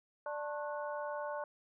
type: harmonic tone with a mistuned harmonic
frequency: 294.8 Hz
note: D4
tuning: 7 cents sharp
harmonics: 2 / 3 / 4 / 5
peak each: -39 / -43 / -45 / -47 dBFS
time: 0.26-1.44 s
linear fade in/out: 2 ms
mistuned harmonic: 4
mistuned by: -140 cents
effects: none